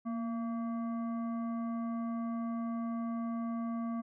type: tone with frequency modulation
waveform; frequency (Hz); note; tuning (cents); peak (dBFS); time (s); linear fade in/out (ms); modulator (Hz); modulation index
sine; 233.1; A#3; 0; -33; 0.05-4.02; 20; 912; 0.49
effects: none